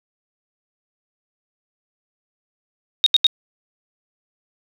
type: tone bursts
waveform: sine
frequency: 3729 Hz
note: A#7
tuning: in tune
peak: -9 dBFS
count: 3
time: 3.04-3.267 s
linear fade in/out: 0 ms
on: 23 ms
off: 79 ms
effects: none